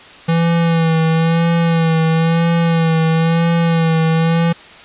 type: tone with vibrato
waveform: square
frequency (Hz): 164.81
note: E3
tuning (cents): 0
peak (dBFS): -12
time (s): 0.28-4.53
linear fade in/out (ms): 10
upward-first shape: sine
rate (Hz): 1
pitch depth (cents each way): 37
effects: white hiss -38 dBFS RMS until 4.84 s + resampled to 8000 Hz